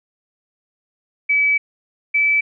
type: tone pair in turn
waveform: sine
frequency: 2291 / 2308 Hz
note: D7 / D7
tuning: -44 / -31 cents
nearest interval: unison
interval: 13 cents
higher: second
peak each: -13 dBFS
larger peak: neither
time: 1.29-1.58 / 2.14-2.41 s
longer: first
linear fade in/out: 10 ms
effects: none